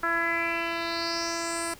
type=tone with low-pass filter sweep; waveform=10% pulse; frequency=335.3 Hz; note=E4; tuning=30 cents sharp; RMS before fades=-29 dBFS; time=0.03-1.74 s; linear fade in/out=5 ms; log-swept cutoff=1500 to 9900 Hz; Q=4.9; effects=pink hiss -50 dBFS RMS until 1.79 s